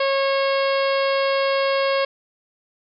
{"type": "harmonic tone", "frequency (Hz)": 546, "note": "C#5", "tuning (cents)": -26, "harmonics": [1, 2, 3, 4, 5, 6, 7, 8, 9], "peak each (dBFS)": [-19, -25, -30, -30, -32, -33, -39, -34, -37], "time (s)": [0, 2.05], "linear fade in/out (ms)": 5, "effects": []}